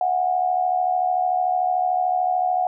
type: tone with amplitude modulation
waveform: sine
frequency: 730 Hz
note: F#5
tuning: 24 cents flat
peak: -15 dBFS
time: 0.01-2.67 s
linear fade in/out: 2 ms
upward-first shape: sine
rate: 73.5 Hz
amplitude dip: 65%
effects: none